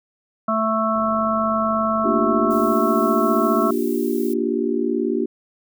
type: harmonic tone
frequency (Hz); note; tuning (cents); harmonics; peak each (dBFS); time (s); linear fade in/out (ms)
220.4; A3; +3; 1 / 3 / 5 / 6; -23 / -23 / -23 / -23; 0.48-3.71; 5
type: click train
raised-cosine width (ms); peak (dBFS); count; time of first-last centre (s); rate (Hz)
2; -28; 86; 0.96-2.723; 48.2
type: chord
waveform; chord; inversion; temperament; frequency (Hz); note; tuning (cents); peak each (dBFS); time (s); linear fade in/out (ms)
sine; G minor seventh; first; just; 235.2 / 294 / 352.8 / 392; Bb3 / D4 / F4 / G4; +16 / +2 / +18 / 0; -24; 2.04-5.26; 10
type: noise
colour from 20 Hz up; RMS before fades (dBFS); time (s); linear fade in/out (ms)
violet; -38; 2.5-4.34; 10
effects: none